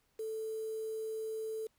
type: tone with quantisation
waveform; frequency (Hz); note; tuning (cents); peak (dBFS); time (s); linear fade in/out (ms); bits
sine; 440; A4; 0; -36; 0.19-1.67; 5; 9
effects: pink hiss -75 dBFS RMS until 1.78 s